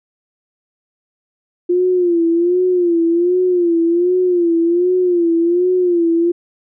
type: tone with vibrato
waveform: sine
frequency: 349.2 Hz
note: F4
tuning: in tune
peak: -11 dBFS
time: 1.69-6.32 s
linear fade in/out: 10 ms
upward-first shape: sine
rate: 1.3 Hz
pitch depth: 85 cents each way
effects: none